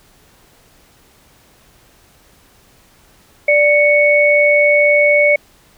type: tone pair together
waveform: sine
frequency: 587.7 / 2219 Hz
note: D5 / C#7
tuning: +1 / +1 cents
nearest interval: octave + major seventh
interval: 2300 cents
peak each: -11 dBFS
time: 3.48-5.36 s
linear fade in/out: 5 ms
effects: pink hiss -50 dBFS RMS until 5.77 s